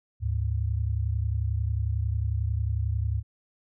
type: tone pair together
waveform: sine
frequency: 74.1 / 105.22 Hz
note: D2 / G#2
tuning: +16 / +23 cents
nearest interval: tritone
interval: 607 cents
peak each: -27 / -27 dBFS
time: 0.2-3.23 s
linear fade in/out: 50 ms
effects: none